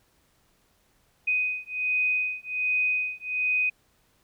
sine beating tone pair, 2499 / 2500.3 Hz, D#7 / D#7, +7 / +8 cents, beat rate 1.3 Hz, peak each -27 dBFS, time 1.27-3.7 s, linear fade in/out 10 ms, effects pink hiss -66 dBFS RMS until 4.23 s

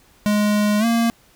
square tone with pitch glide, 208.6 to 231.5 Hz, G#3 to A#3, +8 to -12 cents, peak -16 dBFS, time 0.26-1.1 s, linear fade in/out 0 ms, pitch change +180 cents, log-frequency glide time 0.79-0.85 s, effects pink hiss -54 dBFS RMS until 1.35 s

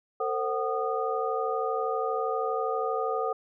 sine tone cluster, 451.5 / 524 / 748 / 1228 Hz, A4 / C5 / F#5 / D#6, +45 / +2 / +19 / -23 cents, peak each -30 / -33 / -32 / -32 dBFS, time 0.2-3.33 s, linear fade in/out 5 ms, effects none

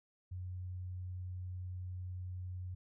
sine tone, 91.1 Hz, F#2, 26 cents flat, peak -40 dBFS, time 0.31-2.75 s, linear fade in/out 10 ms, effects none

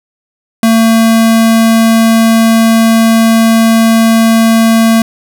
square tone, 225 Hz, A3, 39 cents sharp, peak -5 dBFS, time 0.63-5.02 s, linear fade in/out 2 ms, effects 7-bit

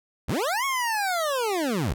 25% pulse linear two-way sweep, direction up then down, 46.25 to 1113 to 46.25 Hz, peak -20 dBFS, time 0.28-1.94 s, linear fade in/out 10 ms, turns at 0.65 s, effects none

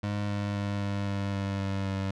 25% pulse tone with pitch steps, 102.7 / 101.87 / 101.05 / 100.24 / 99.43 / 98.63 / 97.84 / 97.05 Hz, G#2 / G#2 / G#2 / G2 / G2 / G2 / G2 / G2, -19 / -33 / -47 / +39 / +25 / +11 / -3 / -17 cents, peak -25 dBFS, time 0.03-2.11 s, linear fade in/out 5 ms, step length 260 ms, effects low-pass 5000 Hz 12 dB/octave

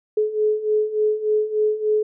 sine beating tone pair, 424.9 / 428.3 Hz, G#4 / A4, +40 / -47 cents, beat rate 3.4 Hz, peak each -23 / -19 dBFS, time 0.17-2.03 s, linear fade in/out 5 ms, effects none

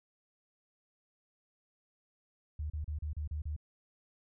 sine tone bursts, 75.6 Hz, D#2, 49 cents flat, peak -34 dBFS, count 7, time 2.59-3.564 s, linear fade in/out 5 ms, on 110 ms, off 34 ms, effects none

